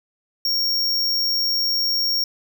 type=tone; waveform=square; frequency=5540 Hz; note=F8; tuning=15 cents flat; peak=-19 dBFS; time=0.45-2.24 s; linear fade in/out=2 ms; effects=none